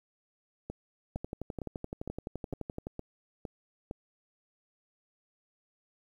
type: two click trains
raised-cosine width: 2 ms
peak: -24 / -23 dBFS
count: 8 / 21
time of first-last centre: 0.7-3.911 / 1.16-2.869 s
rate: 2.18 / 11.7 Hz
effects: 10-bit